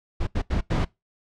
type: noise bursts at uneven times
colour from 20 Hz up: brown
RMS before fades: -23 dBFS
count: 4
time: 0.2-0.27 / 0.35-0.42 / 0.5-0.61 / 0.7-0.85 s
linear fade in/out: 10 ms
effects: noise-tail reverb RT60 0.2 s tail -22 dB re dry + low-pass 5000 Hz 12 dB/octave